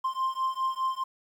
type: beating tone pair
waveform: triangle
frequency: 1048 / 1052.9 Hz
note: C6 / C6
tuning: +2 / +11 cents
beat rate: 4.9 Hz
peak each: -28 dBFS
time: 0.04-1.04 s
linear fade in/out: 10 ms
effects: 10-bit